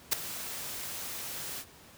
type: noise with ADSR envelope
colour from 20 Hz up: white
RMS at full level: -23 dBFS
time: 0.11-1.65 s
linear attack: 20 ms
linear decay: 5 ms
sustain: -16 dB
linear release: 63 ms
effects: pink hiss -54 dBFS RMS until 1.97 s + high-pass 60 Hz 12 dB/octave